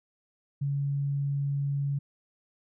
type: tone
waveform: sine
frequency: 140.8 Hz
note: C#3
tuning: 27 cents sharp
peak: -26 dBFS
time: 0.61-1.99 s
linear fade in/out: 10 ms
effects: none